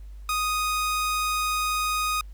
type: tone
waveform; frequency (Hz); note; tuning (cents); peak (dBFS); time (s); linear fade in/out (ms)
sawtooth; 1244.5; D#6; 0; -20; 0.29-2.21; 2
effects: added 50 Hz sine -38 dBFS peak until 2.33 s + pink hiss -64 dBFS RMS until 2.33 s